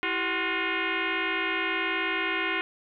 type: tone with frequency modulation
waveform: sine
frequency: 329.6 Hz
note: E4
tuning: in tune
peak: -25 dBFS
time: 0.03-2.61 s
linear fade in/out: 0 ms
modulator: 359 Hz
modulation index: 7.1
effects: none